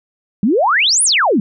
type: exponential two-way sweep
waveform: sine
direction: up then down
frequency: 184.8 to 10548 to 184.8 Hz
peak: -10 dBFS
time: 0.43-1.4 s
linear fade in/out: 2 ms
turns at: 1.03 s
effects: none